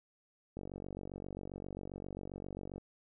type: click train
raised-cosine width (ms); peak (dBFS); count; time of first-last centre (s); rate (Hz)
2; -30; 106; 0.57-2.781; 47.5
effects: none